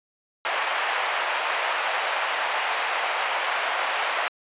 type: band-pass noise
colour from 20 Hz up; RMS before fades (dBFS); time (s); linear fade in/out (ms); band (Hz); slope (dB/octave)
pink; -26; 0.45-4.28; 0; 650 to 3000; 24
effects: resampled to 8000 Hz